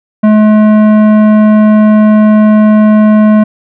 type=tone with tanh clipping; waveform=sine; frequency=213.6 Hz; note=G#3; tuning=49 cents sharp; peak=-4 dBFS; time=0.23-3.44 s; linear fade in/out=10 ms; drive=14 dB; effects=none